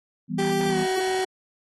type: chord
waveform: sine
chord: E minor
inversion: none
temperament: equal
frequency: 164.81 / 196 / 246.9 Hz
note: E3 / G3 / B3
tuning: 0 / 0 / 0 cents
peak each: -29 dBFS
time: 0.28-0.87 s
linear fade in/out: 50 ms
type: tone with pitch glide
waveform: 30% pulse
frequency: 392 to 375.8 Hz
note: G4 to F#4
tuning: 0 to +27 cents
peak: -20 dBFS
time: 0.38-1.25 s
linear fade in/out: 10 ms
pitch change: -73 cents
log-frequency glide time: 0.69-0.77 s
effects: AAC 32 kbps